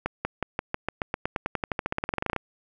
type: accelerating click train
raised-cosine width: 0.5 ms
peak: -11 dBFS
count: 27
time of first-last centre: 0.06-2.363 s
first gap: 190 ms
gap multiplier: 0.93
effects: none